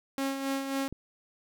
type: tone with tremolo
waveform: sawtooth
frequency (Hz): 272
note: C#4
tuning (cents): -33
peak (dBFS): -24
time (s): 0.18-0.88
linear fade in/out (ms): 0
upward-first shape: sine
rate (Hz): 3.7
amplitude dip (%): 50
type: click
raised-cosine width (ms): 3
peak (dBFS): -28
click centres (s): 0.926
effects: none